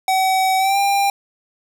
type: tone with pitch glide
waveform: square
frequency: 758 to 797.1 Hz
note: F#5 to G5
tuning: +42 to +29 cents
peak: -15 dBFS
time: 0.08-1.1 s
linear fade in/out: 2 ms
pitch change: +87 cents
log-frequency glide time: 0.58-0.78 s
effects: none